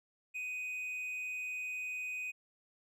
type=tone with amplitude modulation; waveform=triangle; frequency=2498 Hz; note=D#7; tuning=6 cents sharp; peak=-34 dBFS; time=0.34-2.32 s; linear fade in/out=20 ms; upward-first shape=sine; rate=223 Hz; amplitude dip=35%; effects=none